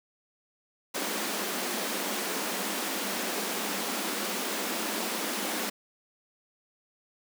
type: high-pass noise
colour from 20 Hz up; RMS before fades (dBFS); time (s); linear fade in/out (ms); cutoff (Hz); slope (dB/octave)
pink; -32; 0.94-5.7; 10; 190; 96
effects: none